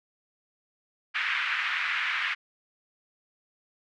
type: band-pass noise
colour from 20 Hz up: white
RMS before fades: -29 dBFS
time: 1.14-2.35 s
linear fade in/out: 20 ms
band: 1400 to 2400 Hz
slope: 24 dB/octave
effects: none